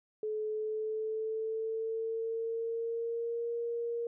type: tone with pitch glide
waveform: sine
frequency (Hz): 430 to 468.9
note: A4 to A#4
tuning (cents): -40 to +10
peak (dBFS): -32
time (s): 0.23-4.07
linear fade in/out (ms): 2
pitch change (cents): +150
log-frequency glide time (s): 0.49-3.5
effects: none